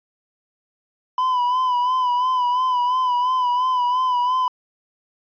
triangle tone with vibrato, 1000 Hz, B5, 21 cents sharp, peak -15 dBFS, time 1.18-4.48 s, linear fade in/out 2 ms, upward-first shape sine, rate 2.9 Hz, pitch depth 48 cents each way, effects resampled to 11025 Hz

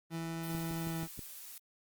30% pulse tone with pitch glide, 164.81 to 163.86 Hz, E3 to E3, 0 to -10 cents, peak -33 dBFS, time 0.1-1.08 s, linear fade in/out 50 ms, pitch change -10 cents, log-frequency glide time 0.79-0.97 s
blue noise, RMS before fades -48 dBFS, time 0.43-1.58 s, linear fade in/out 2 ms
click train, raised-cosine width 3 ms, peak -31 dBFS, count 5, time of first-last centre 0.55-1.192 s, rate 6.23 Hz
effects Opus 32 kbps

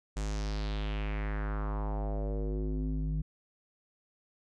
square tone with low-pass filter sweep, 51.91 Hz, G#1, in tune, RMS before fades -33 dBFS, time 0.16-3.22 s, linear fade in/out 10 ms, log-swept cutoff 7800 to 170 Hz, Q 2.9, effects none

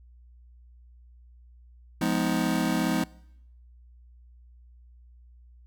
square chord, F half-diminished seventh, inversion none, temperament just, 174.61 / 209.5 / 251.4 / 314.3 Hz, F3 / Ab3 / Cb4 / Eb4, 0 / +15 / +31 / +18 cents, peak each -30 dBFS, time 2.01-3.04 s, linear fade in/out 5 ms, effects noise-tail reverb RT60 0.8 s tail -23 dB re dry + added 60 Hz sine -50 dBFS peak until 5.66 s

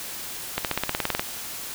accelerating click train, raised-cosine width 0.3 ms, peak -7 dBFS, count 12, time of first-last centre 0.58-1.195 s, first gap 68 ms, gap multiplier 0.96, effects white hiss -35 dBFS RMS until 1.74 s

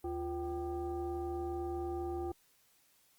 sine tone with frequency modulation, 349.2 Hz, F4, in tune, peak -35 dBFS, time 0.04-2.32 s, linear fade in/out 5 ms, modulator 426 Hz, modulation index 0.88, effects white hiss -69 dBFS RMS until 3.18 s + Opus 32 kbps

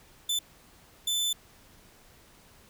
sawtooth tone bursts at uneven times, 3520 Hz, A7, in tune, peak -23 dBFS, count 2, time 0.29-0.39 / 1.07-1.33 s, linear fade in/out 5 ms, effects pink hiss -57 dBFS RMS until 2.69 s

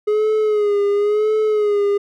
triangle tone with vibrato, 418.6 Hz, G#4, 14 cents sharp, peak -12 dBFS, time 0.07-1.98 s, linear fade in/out 10 ms, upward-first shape sine, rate 0.96 Hz, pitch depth 58 cents each way, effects none

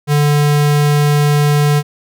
square tone, 146.83 Hz, D3, in tune, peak -10 dBFS, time 0.07-1.83 s, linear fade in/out 50 ms, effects none

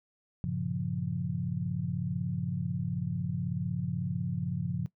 sine chord, G half-diminished seventh, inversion none, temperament equal, 98 / 116.54 / 138.59 / 174.61 Hz, G2 / Bb2 / Db3 / F3, 0 / 0 / 0 / 0 cents, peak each -38 / -39 / -34 / -33 dBFS, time 0.44-4.86 s, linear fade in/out 0 ms, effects noise-tail reverb RT60 0.1 s tail -18 dB re dry

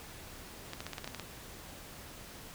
clicks, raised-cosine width 0.2 ms, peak -22 dBFS, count 9, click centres 0.734 / 0.805 / 0.866 / 0.933 / 0.982 / 1.044 / 1.076 / 1.147 / 1.197 s, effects pink hiss -49 dBFS RMS until 2.54 s

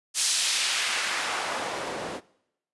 white noise with band-pass filter sweep, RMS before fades -28 dBFS, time 0.14-2.21 s, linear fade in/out 50 ms, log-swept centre 6400 to 310 Hz, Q 0.86, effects noise-tail reverb RT60 0.8 s tail -22 dB re dry + resampled to 24000 Hz

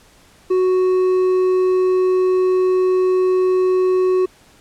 triangle tone with hard clipping, 370 Hz, F#4, in tune, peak -14 dBFS, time 0.5-4.26 s, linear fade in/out 10 ms, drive 7 dB, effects pink hiss -50 dBFS RMS until 4.6 s + low-pass 11000 Hz 12 dB/octave

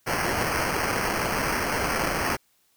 violet noise with sample-and-hold, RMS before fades -26 dBFS, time 0.06-2.37 s, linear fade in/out 20 ms, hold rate 3675 Hz, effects white hiss -66 dBFS RMS until 2.76 s

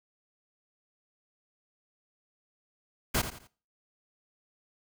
pink noise with echo, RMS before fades -27 dBFS, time 3.14-3.22 s, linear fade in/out 10 ms, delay 85 ms, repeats 3, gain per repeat -10 dB, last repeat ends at 3.475 s, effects noise-tail reverb RT60 0.4 s tail -20 dB re dry

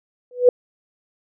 sine tone with exponential growth, 493.9 Hz, B4, in tune, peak -4 dBFS, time 0.31-0.49 s, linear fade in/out 2 ms, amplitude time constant 37 ms, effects none

